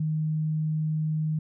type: tone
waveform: sine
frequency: 155.56 Hz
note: D#3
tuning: in tune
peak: -24 dBFS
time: 0-1.39 s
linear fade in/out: 5 ms
effects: none